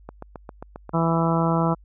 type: click train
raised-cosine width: 1 ms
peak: -21 dBFS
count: 7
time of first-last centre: 0.09-0.893 s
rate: 7.47 Hz
type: harmonic tone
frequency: 165.5 Hz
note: E3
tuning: 7 cents sharp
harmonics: 1 / 2 / 3 / 4 / 5 / 6 / 7 / 8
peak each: -21 / -27 / -29 / -28 / -30 / -28 / -32 / -30 dBFS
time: 0.93-1.75 s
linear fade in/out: 20 ms
effects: added 50 Hz sine -47 dBFS peak until 1.84 s